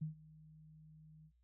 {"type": "tone with ADSR envelope", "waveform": "sine", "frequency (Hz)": 155.56, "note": "D#3", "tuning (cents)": 0, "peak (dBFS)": -36, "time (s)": [0.01, 1.32], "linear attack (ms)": 12, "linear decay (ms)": 120, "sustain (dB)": -21, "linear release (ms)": 67, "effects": ["noise-tail reverb RT60 0.1 s tail -22 dB re dry", "added 60 Hz sine -70 dBFS peak until 1.43 s"]}